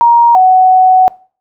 sine tone pair in turn, 941 / 745.3 Hz, A#5 / F#5, +16 / +12 cents, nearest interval major third, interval 404 cents, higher first, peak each -3 dBFS, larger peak neither, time 0.01-0.35 / 0.35-1.08 s, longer second, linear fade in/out 0 ms, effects noise-tail reverb RT60 0.4 s tail -22 dB re dry

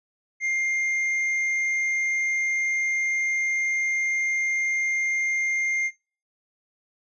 sine tone with hard clipping, 2111 Hz, C7, 15 cents sharp, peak -24 dBFS, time 0.4-5.91 s, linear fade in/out 50 ms, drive 4 dB, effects noise-tail reverb RT60 0.4 s tail -23 dB re dry + resampled to 24000 Hz

